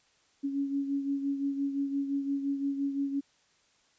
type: beating tone pair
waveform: sine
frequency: 277.8 / 283.6 Hz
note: C#4 / C#4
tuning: +4 / +40 cents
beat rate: 5.8 Hz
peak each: -29 / -37 dBFS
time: 0.43-3.21 s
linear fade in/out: 20 ms
effects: white hiss -67 dBFS RMS until 3.98 s + resampled to 16000 Hz